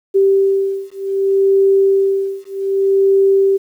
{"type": "beating tone pair", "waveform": "sine", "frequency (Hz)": [390.2, 390.85], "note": ["G4", "G4"], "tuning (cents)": [-8, -5], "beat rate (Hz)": 0.65, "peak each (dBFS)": -14, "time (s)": [0.14, 3.58], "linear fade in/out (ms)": 20, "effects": ["8-bit"]}